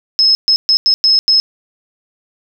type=tone bursts at uneven times; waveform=sine; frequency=5180 Hz; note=E8; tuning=31 cents flat; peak=-7 dBFS; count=6; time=0.19-0.35 / 0.48-0.56 / 0.69-0.77 / 0.86-0.94 / 1.04-1.19 / 1.28-1.4 s; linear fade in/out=0 ms; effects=none